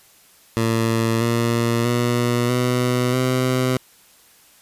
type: tone with pitch steps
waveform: 15% pulse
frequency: 113.8 / 117.2 / 120.71 / 124.32 / 128.03 Hz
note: A#2 / A#2 / B2 / B2 / C3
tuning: -41 / +10 / -39 / +12 / -37 cents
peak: -11 dBFS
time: 0.57-3.77 s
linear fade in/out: 0 ms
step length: 640 ms
effects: white hiss -52 dBFS RMS until 4.61 s + resampled to 32000 Hz